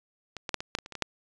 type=clicks; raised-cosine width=0.2 ms; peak=-20 / -16 / -8 / -18 / -10 / -18 / -25 / -25 / -20 / -8 dBFS; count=10; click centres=0.367 / 0.492 / 0.543 / 0.605 / 0.751 / 0.787 / 0.861 / 0.923 / 0.953 / 1.023 s; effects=resampled to 22050 Hz